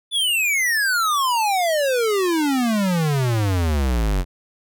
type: exponential sweep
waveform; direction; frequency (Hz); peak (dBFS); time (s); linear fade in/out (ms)
square; down; 3520 to 43.65; -18; 0.11-4.25; 50
effects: none